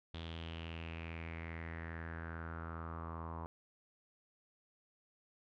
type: tone with low-pass filter sweep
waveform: sawtooth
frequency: 82.41 Hz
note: E2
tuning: in tune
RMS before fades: -45 dBFS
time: 0.14-3.46 s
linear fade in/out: 0 ms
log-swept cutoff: 3500 to 1000 Hz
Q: 5.6
effects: none